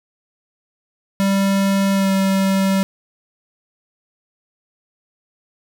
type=tone with pitch glide; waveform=square; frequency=196 to 193.3 Hz; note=G3 to G3; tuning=0 to -24 cents; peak=-15 dBFS; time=1.2-2.83 s; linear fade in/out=0 ms; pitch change=-24 cents; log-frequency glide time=1.93-2.1 s; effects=none